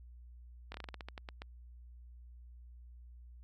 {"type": "slowing click train", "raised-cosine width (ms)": 0.3, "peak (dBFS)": -28, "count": 12, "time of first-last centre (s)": [0.72, 1.419], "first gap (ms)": 23, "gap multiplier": 1.19, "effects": ["added 60 Hz sine -51 dBFS peak until 3.43 s"]}